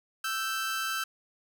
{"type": "tone pair together", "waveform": "sawtooth", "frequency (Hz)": [1322, 1555.9], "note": ["E6", "G6"], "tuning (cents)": [5, -13], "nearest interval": "minor third", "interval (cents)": 282, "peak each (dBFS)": [-29, -29], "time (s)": [0.24, 1.04], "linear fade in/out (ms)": 5, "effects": []}